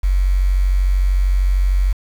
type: tone with quantisation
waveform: sine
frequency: 46.58 Hz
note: F#1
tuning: 12 cents sharp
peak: -12 dBFS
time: 0.03-1.93 s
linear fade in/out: 10 ms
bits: 6
effects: none